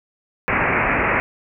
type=low-pass noise; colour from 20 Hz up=white; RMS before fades=-19 dBFS; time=0.48-1.2 s; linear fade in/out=0 ms; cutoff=2500 Hz; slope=96 dB/octave; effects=none